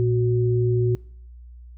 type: tone pair together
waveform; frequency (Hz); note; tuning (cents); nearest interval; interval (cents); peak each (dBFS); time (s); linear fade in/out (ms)
sine; 116.54 / 368.5; A#2 / F#4; 0 / -7; octave + minor sixth; 1993; -19 / -22; 0-0.95; 0
effects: noise-tail reverb RT60 0.6 s tail -24 dB re dry + added 60 Hz sine -40 dBFS peak until 1.77 s